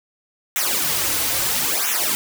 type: noise with flanger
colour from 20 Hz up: white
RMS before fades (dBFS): -21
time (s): 0.56-2.15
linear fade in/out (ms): 0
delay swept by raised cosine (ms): 0.21 to 5.21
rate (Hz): 0.75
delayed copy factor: -0.9
effects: none